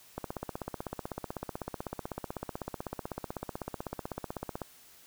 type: click train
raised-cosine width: 1 ms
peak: -21 dBFS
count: 72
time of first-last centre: 0.18-4.617 s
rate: 16 Hz
effects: white hiss -57 dBFS RMS until 5.06 s